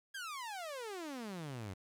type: exponential sweep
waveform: sawtooth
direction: down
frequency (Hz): 1658 to 90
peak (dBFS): -38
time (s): 0.14-1.74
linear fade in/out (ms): 10
effects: low-pass 12000 Hz 12 dB/octave + 11-bit